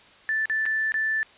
sine tone with dropouts, 1760 Hz, A6, in tune, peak -22 dBFS, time 0.29-1.23 s, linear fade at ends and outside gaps 0 ms, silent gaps 0.456-0.498 / 0.655-0.662 / 0.92-0.942 s, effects white hiss -52 dBFS RMS until 1.37 s + resampled to 8000 Hz

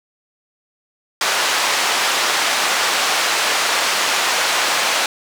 pink band-pass noise, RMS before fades -18 dBFS, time 1.21-5.06 s, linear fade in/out 2 ms, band 800 to 6900 Hz, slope 12 dB/octave, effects none

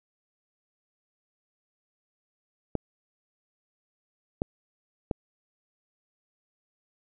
clicks, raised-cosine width 2 ms, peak -13 dBFS, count 3, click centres 2.753 / 4.419 / 5.112 s, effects none

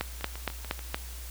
two click trains, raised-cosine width 0.3 ms, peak -24 / -12 dBFS, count 5 / 5, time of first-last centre 0.21-0.792 / 0.01-0.945 s, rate 6.87 / 4.28 Hz, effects added 60 Hz sine -39 dBFS peak until 1.3 s + white hiss -46 dBFS RMS until 1.3 s

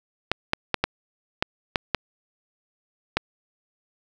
clicks, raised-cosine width 0.3 ms, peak -4 dBFS, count 8, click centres 0.316 / 0.534 / 0.743 / 0.84 / 1.425 / 1.758 / 1.947 / 3.17 s, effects 7-bit

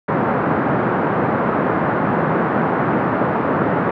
pink band-pass noise, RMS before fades -18 dBFS, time 0.08-3.91 s, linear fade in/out 5 ms, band 140 to 1500 Hz, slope 24 dB/octave, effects none

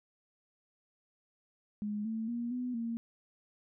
sine tone with pitch steps, 208.7 / 222.8 / 237 / 248.9 / 231 Hz, G#3 / A3 / A#3 / B3 / A#3, +9 / +22 / +29 / +14 / -16 cents, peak -33 dBFS, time 1.82-2.97 s, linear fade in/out 0 ms, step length 230 ms, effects none

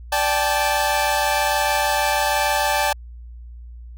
sawtooth chord, D suspended fourth, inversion none, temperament equal with one note detuned, 587.3 / 784 / 870.4 Hz, D5 / G5 / A5, 0 / 0 / -19 cents, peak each -20 / -19 / -17 dBFS, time 0.12-2.93 s, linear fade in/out 5 ms, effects added 59 Hz sine -35 dBFS peak until 3.97 s

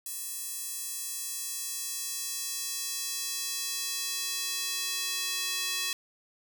square tone with high-pass filter sweep, 370 Hz, F#4, in tune, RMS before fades -34 dBFS, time 0.06-5.93 s, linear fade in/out 2 ms, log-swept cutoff 9300 to 3200 Hz, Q 0.96, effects none

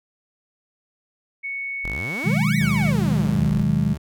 sine tone with pitch glide, 2217 to 2238 Hz, C#7 to C#7, 0 to +16 cents, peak -26 dBFS, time 1.43-2.92 s, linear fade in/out 20 ms, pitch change +16 cents, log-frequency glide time 2.06-2.42 s
sawtooth exponential two-way sweep, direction up then down, 36.27 to 2062 to 36.27 Hz, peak -25 dBFS, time 1.84-3.62 s, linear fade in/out 0 ms, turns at 2.57 s
sine chord, G# minor seventh, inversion first, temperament equal, 123.47 / 155.56 / 185 / 207.7 Hz, B2 / D#3 / F#3 / G#3, 0 / 0 / 0 / 0 cents, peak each -25 / -21 / -25 / -22 dBFS, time 2.24-3.95 s, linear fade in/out 20 ms
30% pulse tone with vibrato, 76 Hz, D#2, 40 cents flat, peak -28 dBFS, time 2.6-3.98 s, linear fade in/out 10 ms, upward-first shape sine, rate 11 Hz, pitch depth 44 cents each way
effects none

